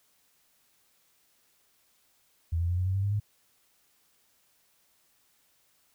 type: tone with pitch steps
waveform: sine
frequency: 83 / 85.73 / 88.55 / 91.46 / 94.46 / 97.57 / 100.78 / 104.09 Hz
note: E2 / F2 / F2 / F#2 / F#2 / G2 / G2 / G#2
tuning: +12 / -32 / +24 / -20 / +36 / -8 / +48 / +4 cents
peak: -25 dBFS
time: 2.52-3.2 s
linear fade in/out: 10 ms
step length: 85 ms
effects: white hiss -68 dBFS RMS until 5.94 s

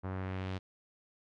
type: tone with low-pass filter sweep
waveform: sawtooth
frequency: 94 Hz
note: F#2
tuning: 28 cents sharp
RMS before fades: -38 dBFS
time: 0.03-0.59 s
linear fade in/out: 20 ms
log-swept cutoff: 1200 to 4100 Hz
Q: 1.3
effects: none

